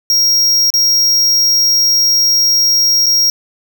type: tone with dropouts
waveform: square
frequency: 5600 Hz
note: F8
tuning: 4 cents sharp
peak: -9 dBFS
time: 0.1-3.3 s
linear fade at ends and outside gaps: 1 ms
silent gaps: 0.703-0.739 / 3.06-3.065 s
effects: none